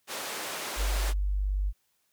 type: band-pass noise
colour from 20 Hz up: pink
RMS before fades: -36 dBFS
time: 0.07-1.14 s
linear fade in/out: 50 ms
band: 440 to 14000 Hz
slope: 12 dB/octave
type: tone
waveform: sine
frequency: 49 Hz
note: G1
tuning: in tune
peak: -25 dBFS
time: 0.76-1.73 s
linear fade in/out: 50 ms
effects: white hiss -73 dBFS RMS until 2.12 s